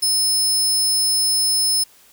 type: tone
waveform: 25% pulse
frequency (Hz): 5220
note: E8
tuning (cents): -18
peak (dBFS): -11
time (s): 0.02-1.84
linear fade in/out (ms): 10
effects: white hiss -51 dBFS RMS until 2.12 s